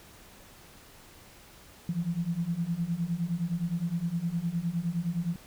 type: beating tone pair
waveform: sine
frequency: 164.81 / 174.51 Hz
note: E3 / F3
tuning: 0 / -1 cents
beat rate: 9.7 Hz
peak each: -32 / -30 dBFS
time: 1.89-5.36 s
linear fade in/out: 2 ms
effects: pink hiss -53 dBFS RMS until 5.46 s